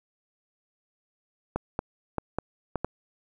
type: clicks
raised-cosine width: 1 ms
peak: -13 dBFS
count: 6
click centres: 1.56 / 1.791 / 2.183 / 2.386 / 2.757 / 2.846 s
effects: 9-bit